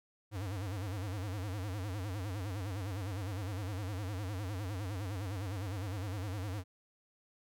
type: tone with vibrato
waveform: square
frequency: 98 Hz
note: G2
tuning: in tune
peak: -37 dBFS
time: 0.31-6.64 s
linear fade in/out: 50 ms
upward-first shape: sine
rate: 9.8 Hz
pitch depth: 170 cents each way
effects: none